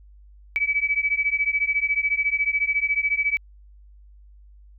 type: beating tone pair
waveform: sine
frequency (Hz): 2283 / 2297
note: D7 / D7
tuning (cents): -50 / -39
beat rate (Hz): 14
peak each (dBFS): -23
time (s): 0.56-3.37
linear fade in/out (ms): 0
effects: added 50 Hz sine -46 dBFS peak until 4.78 s